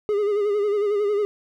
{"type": "tone with vibrato", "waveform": "triangle", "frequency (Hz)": 412.2, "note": "G#4", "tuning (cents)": -13, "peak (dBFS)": -17, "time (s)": [0.09, 1.25], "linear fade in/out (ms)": 0, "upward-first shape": "sine", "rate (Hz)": 11, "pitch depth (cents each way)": 56, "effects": []}